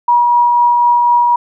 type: tone with tremolo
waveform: sine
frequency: 960 Hz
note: B5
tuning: 49 cents flat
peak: -6 dBFS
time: 0.08-1.36 s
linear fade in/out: 5 ms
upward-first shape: triangle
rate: 4 Hz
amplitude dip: 25%
effects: none